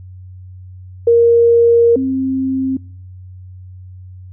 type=tone pair in turn; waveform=sine; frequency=467.8 / 264.4 Hz; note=A#4 / C4; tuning=+6 / +18 cents; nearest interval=minor seventh; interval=988 cents; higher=first; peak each=-6 / -14 dBFS; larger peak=first; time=1.07-1.96 / 1.96-2.77 s; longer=first; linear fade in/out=5 ms; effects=noise-tail reverb RT60 0.6 s tail -26 dB re dry + added 92 Hz sine -32 dBFS peak until 4.32 s